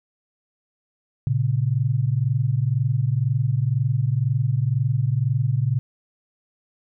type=tone pair together; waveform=sine; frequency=114.9 / 136.9 Hz; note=A#2 / C#3; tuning=-25 / -21 cents; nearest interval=minor third; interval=304 cents; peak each=-21 dBFS; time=1.27-5.79 s; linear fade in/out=0 ms; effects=none